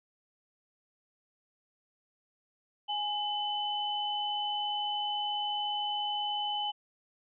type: tone pair together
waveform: sine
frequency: 830.6 / 3019 Hz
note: G#5 / F#7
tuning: 0 / +34 cents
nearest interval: octave + minor seventh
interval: 2234 cents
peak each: -33 / -33 dBFS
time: 2.88-6.72 s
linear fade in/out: 20 ms
effects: none